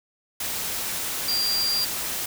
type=tone in noise; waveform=sine; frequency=4751 Hz; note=D8; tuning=19 cents sharp; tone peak=-22 dBFS; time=1.28-1.85 s; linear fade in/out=5 ms; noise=white; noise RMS=-29 dBFS; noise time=0.4-2.26 s; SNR=+4 dB; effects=none